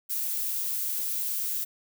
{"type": "noise", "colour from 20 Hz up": "violet", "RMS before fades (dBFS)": -30, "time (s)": [0.09, 1.65], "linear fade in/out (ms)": 20, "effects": []}